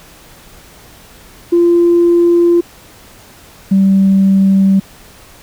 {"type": "tone pair in turn", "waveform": "sine", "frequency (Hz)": [344.5, 193.75], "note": ["F4", "G3"], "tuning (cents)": [-24, -20], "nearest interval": "minor seventh", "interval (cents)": 996, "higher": "first", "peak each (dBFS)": -5, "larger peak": "neither", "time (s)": [[1.52, 2.61], [3.71, 4.8]], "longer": "neither", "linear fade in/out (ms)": 10, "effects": ["tanh soft clip ceiling -2 dBFS", "pink hiss -40 dBFS RMS until 5.42 s"]}